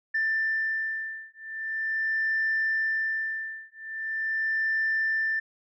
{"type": "beating tone pair", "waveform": "sine", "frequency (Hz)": [1777, 1777.42], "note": ["A6", "A6"], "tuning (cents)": [17, 17], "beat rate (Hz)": 0.42, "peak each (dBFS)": -28, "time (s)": [0.14, 5.4], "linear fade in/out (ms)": 10, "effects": ["tanh soft clip ceiling -19 dBFS"]}